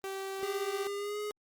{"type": "tone", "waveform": "sawtooth", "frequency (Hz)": 387.5, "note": "G4", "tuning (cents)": -20, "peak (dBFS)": -32, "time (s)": [0.04, 0.87], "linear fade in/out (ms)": 0}
{"type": "tone with pitch glide", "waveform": "square", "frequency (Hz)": [403.6, 418.6], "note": ["G#4", "G#4"], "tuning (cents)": [-49, 14], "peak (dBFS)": -35, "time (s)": [0.43, 1.31], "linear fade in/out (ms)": 0, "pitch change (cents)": 63, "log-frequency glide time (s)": [0.96, 1.19]}
{"effects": ["Opus 24 kbps"]}